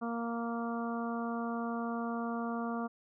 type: harmonic tone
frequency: 232.9 Hz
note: A#3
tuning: 1 cent flat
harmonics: 1 / 2 / 3 / 4 / 5 / 6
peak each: -35 / -42 / -41 / -46 / -42 / -47 dBFS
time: 0.01-2.88 s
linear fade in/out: 20 ms
effects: none